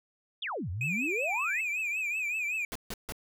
sine exponential two-way sweep, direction down then up, 3796 to 82.41 to 2229 Hz, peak -32 dBFS, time 0.42-1.61 s, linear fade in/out 5 ms, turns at 0.7 s
triangle tone with vibrato, 2471 Hz, D#7, 13 cents flat, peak -28 dBFS, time 0.81-2.65 s, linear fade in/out 2 ms, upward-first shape triangle, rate 5.3 Hz, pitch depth 130 cents each way
pink noise bursts, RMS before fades -37 dBFS, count 3, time 2.72-3.122 s, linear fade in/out 0 ms, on 34 ms, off 150 ms
effects none

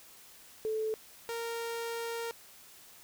sine / sawtooth tone pair in turn, 436.9 / 463.5 Hz, A4 / A#4, -12 / -10 cents, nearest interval minor second, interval 102 cents, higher second, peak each -30 / -31 dBFS, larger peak first, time 0.65-0.94 / 1.29-2.31 s, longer second, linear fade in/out 0 ms, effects white hiss -55 dBFS RMS until 3.03 s

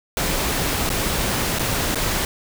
pink noise with dropouts, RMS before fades -22 dBFS, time 0.17-2.25 s, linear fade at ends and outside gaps 1 ms, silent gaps 0.892-0.901 / 1.587-1.594 / 1.947-1.956 s, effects none

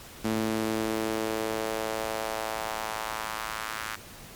sawtooth tone with high-pass filter sweep, 110 Hz, A2, in tune, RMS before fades -31 dBFS, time 0.24-3.96 s, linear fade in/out 10 ms, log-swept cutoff 230 to 1400 Hz, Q 1.7, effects pink hiss -46 dBFS RMS until 4.35 s + MP3 96 kbps

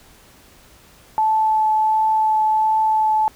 sine tone with vibrato, 870 Hz, A5, 20 cents flat, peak -14 dBFS, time 1.18-3.28 s, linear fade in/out 0 ms, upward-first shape triangle, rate 1.4 Hz, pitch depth 10 cents each way, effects pink hiss -49 dBFS RMS until 3.35 s

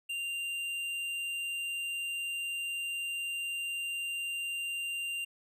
triangle tone with tanh clipping, 2784 Hz, F7, 6 cents flat, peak -35 dBFS, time 0.09-5.25 s, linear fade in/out 10 ms, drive 14 dB, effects none

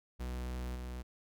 45% pulse tone with level steps, 62 Hz, B1, 7 cents sharp, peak -37 / -40 dBFS, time 0.19-1.03 s, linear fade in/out 20 ms, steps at 0.75 s, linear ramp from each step 10 ms, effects none

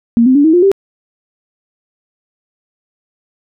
sine tone with pitch steps, 233.1 / 258.6 / 287 / 318.4 / 353.3 / 392 Hz, A#3 / C4 / D4 / D#4 / F4 / G4, 0 / -20 / -40 / +40 / +20 / 0 cents, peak -5 dBFS, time 0.17-0.716 s, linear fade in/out 0 ms, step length 91 ms, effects none

